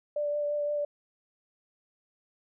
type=tone with vibrato; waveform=sine; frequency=587.3 Hz; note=D5; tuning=in tune; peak=-27 dBFS; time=0.16-0.85 s; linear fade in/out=5 ms; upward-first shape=triangle; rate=5.8 Hz; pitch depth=16 cents each way; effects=none